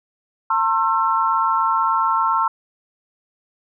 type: tone cluster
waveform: sine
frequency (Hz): 904 / 1071 / 1341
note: A5 / C6 / E6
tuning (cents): +47 / +40 / +29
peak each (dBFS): -20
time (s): 0.5-2.48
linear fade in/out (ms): 5
effects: none